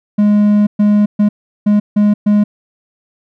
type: tone bursts at uneven times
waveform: triangle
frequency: 207.7 Hz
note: G#3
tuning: in tune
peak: -5 dBFS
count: 6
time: 0.18-0.67 / 0.79-1.06 / 1.19-1.29 / 1.66-1.8 / 1.96-2.14 / 2.26-2.44 s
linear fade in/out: 10 ms
effects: none